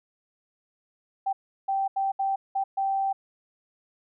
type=tone bursts at uneven times; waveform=sine; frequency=780 Hz; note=G5; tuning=9 cents flat; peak=-23 dBFS; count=6; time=1.26-1.33 / 1.68-1.88 / 1.96-2.12 / 2.19-2.36 / 2.55-2.64 / 2.77-3.13 s; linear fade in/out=10 ms; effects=none